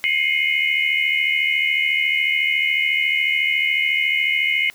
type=tone cluster; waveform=sine; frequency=2113 / 2187 / 2481 / 2954 Hz; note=C7 / C#7 / D#7 / F#7; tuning=+16 / -24 / -6 / -3 cents; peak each=-19 / -22 / -28 / -25 dBFS; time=0.04-4.7 s; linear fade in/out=0 ms; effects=white hiss -49 dBFS RMS until 4.74 s